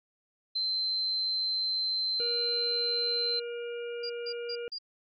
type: tone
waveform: sine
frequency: 4097 Hz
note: C8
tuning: 37 cents flat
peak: -27 dBFS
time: 0.55-3.4 s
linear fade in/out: 10 ms
type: harmonic tone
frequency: 474.8 Hz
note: A#4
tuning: 32 cents sharp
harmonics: 1 / 3 / 5 / 6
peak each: -34 / -46 / -49 / -48 dBFS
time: 2.2-4.68 s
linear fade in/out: 0 ms
type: tone bursts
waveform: sine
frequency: 4807 Hz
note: D8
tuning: 39 cents sharp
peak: -34 dBFS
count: 4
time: 4.03-4.786 s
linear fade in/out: 10 ms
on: 69 ms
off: 160 ms
effects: MP3 64 kbps